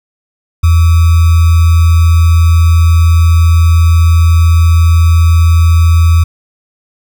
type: tone with sample-and-hold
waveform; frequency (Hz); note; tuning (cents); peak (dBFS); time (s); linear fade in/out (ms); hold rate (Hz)
sine; 82.9; E2; +10; -3; 0.63-6.24; 10; 1225
effects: none